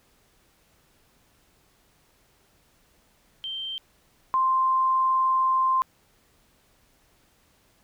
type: tone pair in turn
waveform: sine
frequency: 3136 / 1046.5 Hz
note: G7 / C6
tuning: 0 / 0 cents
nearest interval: octave + perfect fifth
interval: 1900 cents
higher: first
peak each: -30 / -19 dBFS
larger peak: second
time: 3.44-3.78 / 4.34-5.82 s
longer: second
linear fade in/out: 0 ms
effects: pink hiss -63 dBFS RMS until 7.83 s